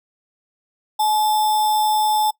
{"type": "tone with sample-and-hold", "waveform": "sine", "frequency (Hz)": 854, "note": "G#5", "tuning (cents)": 48, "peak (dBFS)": -15, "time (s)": [0.99, 2.31], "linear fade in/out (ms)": 10, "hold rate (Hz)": 4410, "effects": ["noise-tail reverb RT60 0.1 s tail -21 dB re dry"]}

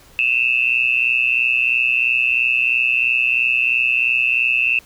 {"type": "tone with amplitude modulation", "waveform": "sine", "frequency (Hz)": 2637, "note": "E7", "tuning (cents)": 0, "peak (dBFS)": -10, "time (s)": [0.19, 4.79], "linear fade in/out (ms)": 0, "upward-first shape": "sine", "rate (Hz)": 123, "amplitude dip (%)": 95, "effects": ["pink hiss -48 dBFS RMS until 4.85 s"]}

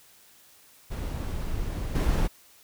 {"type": "noise with level steps", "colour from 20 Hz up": "brown", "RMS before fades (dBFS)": [-31, -23], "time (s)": [0.9, 2.28], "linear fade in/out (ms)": 20, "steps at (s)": 1.95, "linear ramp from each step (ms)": 5, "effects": ["white hiss -56 dBFS RMS until 2.63 s"]}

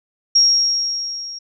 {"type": "tone with level ramp", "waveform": "sine", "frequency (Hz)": 5588, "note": "F8", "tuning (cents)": 0, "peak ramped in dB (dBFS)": [-8, -29], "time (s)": [0.35, 1.39], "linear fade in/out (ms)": 10, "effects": []}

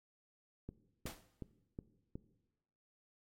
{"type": "click train", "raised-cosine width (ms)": 3, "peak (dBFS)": -31, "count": 5, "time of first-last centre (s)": [0.69, 2.155], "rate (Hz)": 2.73}
{"type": "noise with exponential decay", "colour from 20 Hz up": "pink", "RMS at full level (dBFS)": -42, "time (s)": [1.06, 1.27], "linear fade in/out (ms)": 2, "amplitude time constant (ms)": 45}
{"effects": ["noise-tail reverb RT60 1.0 s tail -17 dB re dry", "AAC 48 kbps"]}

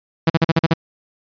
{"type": "tone bursts", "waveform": "sawtooth", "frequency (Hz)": 164, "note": "E3", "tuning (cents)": -9, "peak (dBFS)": -7, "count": 7, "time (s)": [0.27, 0.737], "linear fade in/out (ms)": 5, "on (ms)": 29, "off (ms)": 44, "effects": ["resampled to 11025 Hz"]}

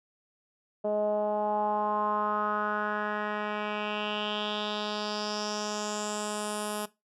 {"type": "tone with low-pass filter sweep", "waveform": "10% pulse", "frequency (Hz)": 209.9, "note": "G#3", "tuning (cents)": 19, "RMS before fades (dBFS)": -31, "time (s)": [0.84, 6.86], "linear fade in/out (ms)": 10, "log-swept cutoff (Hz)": [580, 11000], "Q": 4.3, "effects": ["noise-tail reverb RT60 0.2 s tail -17 dB re dry"]}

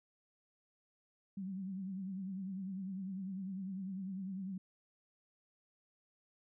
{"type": "tone with vibrato", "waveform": "sine", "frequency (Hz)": 190.7, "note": "G3", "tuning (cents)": -47, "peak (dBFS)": -39, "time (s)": [1.37, 4.58], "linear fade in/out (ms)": 5, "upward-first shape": "triangle", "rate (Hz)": 10, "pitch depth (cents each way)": 90, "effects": []}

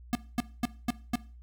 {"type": "tone bursts", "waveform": "square", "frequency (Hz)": 240, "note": "B3", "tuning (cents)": -49, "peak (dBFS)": -25, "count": 5, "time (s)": [0.13, 1.155], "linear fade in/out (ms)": 0, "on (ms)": 21, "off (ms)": 230, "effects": ["noise-tail reverb RT60 0.4 s tail -19 dB re dry", "added 60 Hz sine -47 dBFS peak until 1.42 s"]}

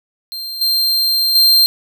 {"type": "tone with level steps", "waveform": "45% pulse", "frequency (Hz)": 4171, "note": "C8", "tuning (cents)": -6, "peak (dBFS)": [-23, -12, -7], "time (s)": [0.32, 1.66], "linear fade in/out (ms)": 0, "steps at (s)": [0.61, 1.35], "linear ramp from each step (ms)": 5, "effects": []}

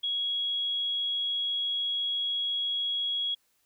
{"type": "tone", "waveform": "sine", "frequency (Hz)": 3322, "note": "G#7", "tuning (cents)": 0, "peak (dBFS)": -27, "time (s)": [0.03, 3.35], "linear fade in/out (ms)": 10, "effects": ["white hiss -71 dBFS RMS until 3.65 s"]}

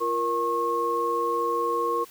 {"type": "tone cluster", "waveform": "sine", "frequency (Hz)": [344.4, 469.8, 1086], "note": ["F4", "A#4", "C#6"], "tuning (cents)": [-24, 13, -36], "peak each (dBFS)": [-32, -27, -25], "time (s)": [0, 2.05], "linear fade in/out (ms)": 20, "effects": ["white hiss -50 dBFS RMS until 2.1 s"]}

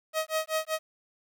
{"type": "tone with tremolo", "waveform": "sawtooth", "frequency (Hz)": 632, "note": "D#5", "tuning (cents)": 27, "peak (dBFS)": -21, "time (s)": [0.13, 0.79], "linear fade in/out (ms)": 50, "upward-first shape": "sine", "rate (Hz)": 5.2, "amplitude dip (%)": 100, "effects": ["10-bit"]}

